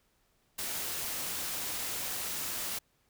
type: noise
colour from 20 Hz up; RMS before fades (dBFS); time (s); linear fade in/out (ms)
white; -36; 0.58-2.79; 10
effects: pink hiss -72 dBFS RMS until 3.09 s